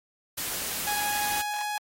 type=noise; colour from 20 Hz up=white; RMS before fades=-32 dBFS; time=0.37-1.42 s; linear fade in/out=10 ms
type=tone with pitch glide; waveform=sawtooth; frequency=830.6 to 836.4 Hz; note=G#5 to G#5; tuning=0 to +12 cents; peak=-25 dBFS; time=0.87-1.78 s; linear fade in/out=2 ms; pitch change=+12 cents; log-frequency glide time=1.22-1.63 s
effects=AAC 48 kbps